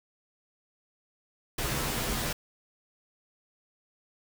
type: noise with comb filter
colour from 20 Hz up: pink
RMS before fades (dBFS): -31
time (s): 1.58-2.33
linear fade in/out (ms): 5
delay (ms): 11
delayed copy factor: -0.95
effects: none